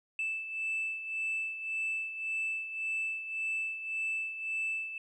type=beating tone pair; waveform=sine; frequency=2637 / 2638.8 Hz; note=E7 / E7; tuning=0 / +1 cents; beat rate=1.8 Hz; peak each=-32 / -38 dBFS; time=0.19-4.98 s; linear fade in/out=2 ms; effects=tanh soft clip ceiling -28 dBFS